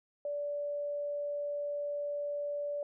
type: tone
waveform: sine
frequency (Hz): 580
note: D5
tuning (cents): -22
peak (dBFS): -33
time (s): 0.25-2.83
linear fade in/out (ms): 2
effects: none